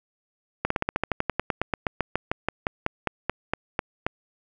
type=slowing click train; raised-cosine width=0.5 ms; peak=-8 dBFS; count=26; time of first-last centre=0.65-4.065 s; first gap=54 ms; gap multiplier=1.07; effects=none